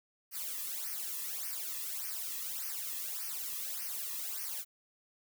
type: noise with flanger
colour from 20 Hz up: blue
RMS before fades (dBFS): -39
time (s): 0.31-4.65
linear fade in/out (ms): 50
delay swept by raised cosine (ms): 0.26 to 1.36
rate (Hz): 1.7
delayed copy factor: -0.95
effects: none